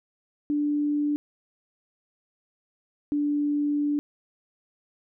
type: tone pair in turn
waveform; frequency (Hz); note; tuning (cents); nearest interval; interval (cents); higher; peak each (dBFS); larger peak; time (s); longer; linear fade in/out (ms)
sine; 293.7 / 292.1; D4 / D4; 0 / -9; unison; 9; first; -22; neither; 0.5-1.16 / 3.12-3.99; second; 0
effects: none